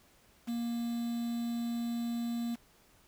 triangle tone with quantisation, 235.2 Hz, A#3, 16 cents sharp, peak -30 dBFS, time 0.47-2.56 s, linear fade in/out 20 ms, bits 8, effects pink hiss -64 dBFS RMS until 3.07 s

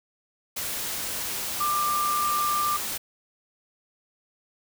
sine tone in noise, 1188 Hz, D6, 20 cents sharp, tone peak -23 dBFS, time 1.6-2.77 s, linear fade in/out 10 ms, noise white, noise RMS -31 dBFS, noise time 0.56-2.98 s, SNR +5 dB, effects none

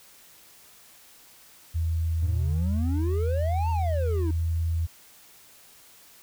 sine tone with pitch glide, 81.9 to 82.61 Hz, E2 to E2, -11 to +4 cents, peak -23 dBFS, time 1.74-4.87 s, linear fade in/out 20 ms, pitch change +15 cents, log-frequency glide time 3.94-4.49 s
triangle exponential two-way sweep, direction up then down, 92.5 to 932.3 to 305.4 Hz, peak -27 dBFS, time 2.22-4.31 s, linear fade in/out 5 ms, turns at 3.7 s
effects white hiss -53 dBFS RMS until 6.22 s

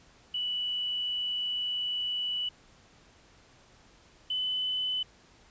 sine tone pair in turn, 2958 / 3013 Hz, F#7 / F#7, -1 / +31 cents, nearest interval unison, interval 32 cents, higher second, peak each -29 / -28 dBFS, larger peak second, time 0.34-2.49 / 4.3-5.03 s, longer first, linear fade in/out 5 ms, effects pink hiss -59 dBFS RMS until 5.5 s + resampled to 16000 Hz

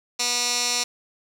15% pulse tone with band-pass filter, 243.2 Hz, B3, 26 cents flat, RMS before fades -24 dBFS, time 0.19-0.84 s, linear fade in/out 10 ms, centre 5600 Hz, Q 2, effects 8-bit

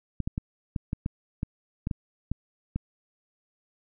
clicks, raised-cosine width 5 ms, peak -16 dBFS, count 11, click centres 0.203 / 0.275 / 0.379 / 0.762 / 0.931 / 1.061 / 1.431 / 1.871 / 1.912 / 2.316 / 2.76 s, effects none

